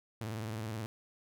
sawtooth tone with vibrato, 110 Hz, A2, in tune, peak -33 dBFS, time 0.21-0.86 s, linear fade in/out 0 ms, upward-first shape sine, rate 19 Hz, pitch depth 110 cents each way, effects none

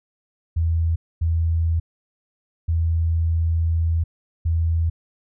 sine tone bursts at uneven times, 82.4 Hz, E2, in tune, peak -17 dBFS, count 4, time 0.56-0.96 / 1.21-1.8 / 2.68-4.04 / 4.45-4.9 s, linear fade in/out 10 ms, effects none

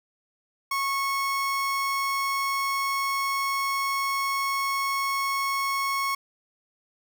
30% pulse tone, 1098 Hz, C#6, 17 cents flat, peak -22 dBFS, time 0.71-6.15 s, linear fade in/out 5 ms, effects none

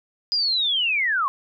sine linear sweep, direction down, 4978 to 1046.5 Hz, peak -19 dBFS, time 0.32-1.28 s, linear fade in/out 0 ms, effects none

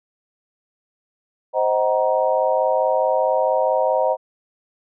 sine chord, C half-diminished seventh, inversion none, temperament just, 523.3 / 627.9 / 753.5 / 941.9 Hz, C5 / Eb5 / Gb5 / Bb5, 0 / +16 / +31 / +18 cents, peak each -20 / -20 / -24 / -23 dBFS, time 1.53-4.17 s, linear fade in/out 50 ms, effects none

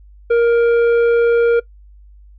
sine tone with tanh clipping, 468.8 Hz, A#4, 10 cents sharp, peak -11 dBFS, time 0.3-1.6 s, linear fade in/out 10 ms, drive 8 dB, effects noise-tail reverb RT60 0.1 s tail -20 dB re dry + added 50 Hz sine -40 dBFS peak until 2.38 s

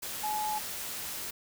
sine tone in noise, 851 Hz, G#5, 42 cents sharp, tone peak -30 dBFS, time 0.23-0.59 s, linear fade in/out 10 ms, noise white, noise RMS -38 dBFS, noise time 0.02-1.31 s, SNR +5 dB, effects none

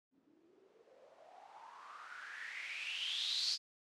violet noise with low-pass filter sweep, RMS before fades -44 dBFS, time 0.11-3.58 s, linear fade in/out 50 ms, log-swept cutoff 250 to 4800 Hz, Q 7.7, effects low-pass 8000 Hz 12 dB/octave

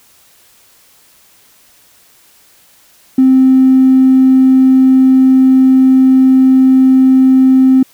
triangle tone with tanh clipping, 261.6 Hz, C4, in tune, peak -3 dBFS, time 3.18-7.83 s, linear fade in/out 5 ms, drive 1 dB, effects white hiss -47 dBFS RMS until 7.93 s

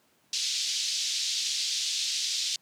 pink band-pass noise, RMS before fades -30 dBFS, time 0.33-2.56 s, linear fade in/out 2 ms, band 3500 to 6300 Hz, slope 24 dB/octave, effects pink hiss -66 dBFS RMS until 2.61 s + high-pass 150 Hz 12 dB/octave

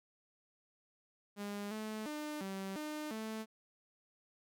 sawtooth tone with pitch steps, 203.7 / 216.4 / 300.9 / 193.2 / 303.4 / 219.6 Hz, G#3 / A3 / D4 / G3 / D#4 / A3, -33 / -29 / +42 / -25 / -44 / -3 cents, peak -36 dBFS, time 1.36-3.46 s, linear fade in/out 50 ms, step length 350 ms, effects none

